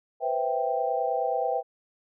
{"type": "chord", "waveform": "sine", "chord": "C major seventh", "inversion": "third", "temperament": "equal", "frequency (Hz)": [493.9, 523.3, 659.3, 784], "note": ["B4", "C5", "E5", "G5"], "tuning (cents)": [0, 0, 0, 0], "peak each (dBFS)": [-30, -32, -30, -28], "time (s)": [0.2, 1.63], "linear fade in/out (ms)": 50, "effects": []}